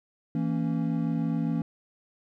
triangle chord, A# diminished, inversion second, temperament equal with one note detuned, 164.81 / 230 / 277.2 Hz, E3 / A#3 / C#4, 0 / -23 / 0 cents, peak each -26 / -28 / -29 dBFS, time 0.35-1.62 s, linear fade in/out 2 ms, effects none

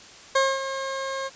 20% pulse tone with ADSR envelope, 538 Hz, C5, 48 cents sharp, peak -12 dBFS, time 0.35-1.3 s, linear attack 8 ms, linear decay 230 ms, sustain -11 dB, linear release 34 ms, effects white hiss -46 dBFS RMS until 1.35 s + resampled to 16000 Hz

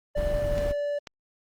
triangle tone with pitch glide, 588 to 580.2 Hz, D5 to D5, +2 to -21 cents, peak -24 dBFS, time 0.15-0.99 s, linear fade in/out 10 ms, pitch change -23 cents, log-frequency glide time 0.38-0.74 s
brown noise, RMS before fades -29 dBFS, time 0.16-0.73 s, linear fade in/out 20 ms
clicks, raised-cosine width 0.2 ms, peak -21 dBFS, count 2, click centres 0.58 / 1.072 s
effects Opus 24 kbps

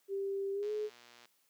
sine tone with pitch glide, 393.4 to 424.1 Hz, G4 to G#4, +6 to +36 cents, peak -33 dBFS, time 0.08-0.9 s, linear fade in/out 50 ms, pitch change +130 cents, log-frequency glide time 0.53-0.71 s
click train, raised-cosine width 0.2 ms, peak -39 dBFS, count 76, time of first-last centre 0.63-1.255 s, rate 120 Hz
effects white hiss -73 dBFS RMS until 1.49 s + high-pass 200 Hz 12 dB/octave

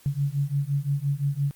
sine beating tone pair, 138.59 / 144.39 Hz, C#3 / D3, 0 / -29 cents, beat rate 5.8 Hz, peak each -26 dBFS, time 0.06-1.51 s, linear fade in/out 0 ms, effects white hiss -55 dBFS RMS until 1.55 s + Opus 48 kbps

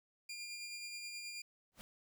20% pulse tone with tremolo, 2400 Hz, D7, 37 cents sharp, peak -38 dBFS, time 0.29-1.42 s, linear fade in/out 5 ms, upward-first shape sine, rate 9.4 Hz, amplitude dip 30%
pink noise with exponential growth, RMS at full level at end -48 dBFS, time 1.72-1.81 s, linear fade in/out 0 ms, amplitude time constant 18 ms
effects none

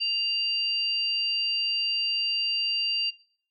sine tone pair together, 2794 / 4696 Hz, F7 / D8, 0 / -1 cents, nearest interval major sixth, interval 899 cents, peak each -27 / -27 dBFS, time 0-3.11 s, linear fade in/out 20 ms, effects noise-tail reverb RT60 0.6 s tail -22 dB re dry

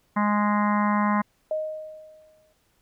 harmonic tone, 207.7 Hz, G#3, in tune, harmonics 1 / 3 / 4 / 5 / 6 / 7 / 8 / 9 / 10, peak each -22 / -33 / -30 / -25 / -34 / -37 / -39 / -35 / -39 dBFS, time 0.16-1.22 s, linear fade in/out 10 ms
sine tone with exponential decay, 622.3 Hz, D#5, in tune, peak -22 dBFS, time 1.51-2.53 s, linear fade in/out 2 ms, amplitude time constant 220 ms
effects pink hiss -67 dBFS RMS until 2.81 s

